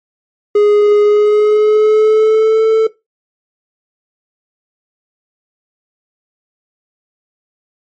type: tone with pitch glide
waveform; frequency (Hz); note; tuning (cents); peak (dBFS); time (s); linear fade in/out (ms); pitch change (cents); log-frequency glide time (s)
triangle; 415.3 to 442.5; G#4 to A4; 0 to +10; -4; 0.55-2.87; 5; +110; 1.02-2.64
effects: noise-tail reverb RT60 0.2 s tail -18 dB re dry + MP3 32 kbps